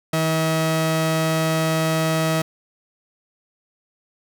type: tone pair together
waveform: sawtooth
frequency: 160.2 / 320.4 Hz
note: E3 / E4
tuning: -49 / -49 cents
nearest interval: octave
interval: 1200 cents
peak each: -16 dBFS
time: 0.13-2.42 s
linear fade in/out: 5 ms
effects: none